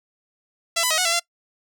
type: tone with pitch steps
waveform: 5% pulse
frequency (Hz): 671 / 999 / 633 / 732 / 673 / 687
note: E5 / B5 / D#5 / F#5 / E5 / F5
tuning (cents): +31 / +20 / +30 / -19 / +36 / -29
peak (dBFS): -7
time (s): 0.76-1.198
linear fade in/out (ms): 10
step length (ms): 73
effects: noise-tail reverb RT60 0.1 s tail -23 dB re dry